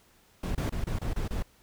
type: noise bursts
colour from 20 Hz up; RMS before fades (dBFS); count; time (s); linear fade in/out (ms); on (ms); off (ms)
brown; -30; 7; 0.43-1.426; 5; 120; 26
effects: pink hiss -62 dBFS RMS until 1.62 s